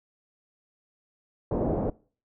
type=low-pass noise; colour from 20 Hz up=white; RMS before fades=-27 dBFS; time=1.51-1.9 s; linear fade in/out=5 ms; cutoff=580 Hz; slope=24 dB/octave; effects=noise-tail reverb RT60 0.4 s tail -22 dB re dry